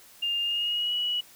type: tone with pitch glide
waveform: sine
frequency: 2809 to 2930 Hz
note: F7 to F#7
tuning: +9 to -18 cents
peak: -25 dBFS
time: 0.22-1.21 s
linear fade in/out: 10 ms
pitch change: +73 cents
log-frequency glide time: 0.42-0.95 s
effects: white hiss -53 dBFS RMS until 1.35 s